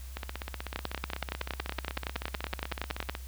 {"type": "two click trains", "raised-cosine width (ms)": 0.3, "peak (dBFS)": [-19, -15], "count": [49, 26], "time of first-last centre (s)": [[0.17, 3.151], [0.76, 3.096]], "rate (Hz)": [16.1, 10.7], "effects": ["added 64 Hz sine -40 dBFS peak until 3.27 s", "white hiss -53 dBFS RMS until 3.27 s"]}